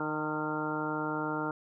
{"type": "harmonic tone with a mistuned harmonic", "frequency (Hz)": 153.8, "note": "D#3", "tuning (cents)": -20, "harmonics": [1, 2, 3, 4, 5, 6, 7, 8, 9], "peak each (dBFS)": [-41, -35, -39, -42, -43, -38, -45, -43, -37], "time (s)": [0, 1.51], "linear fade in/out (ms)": 2, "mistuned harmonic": 6, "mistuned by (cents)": -23, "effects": []}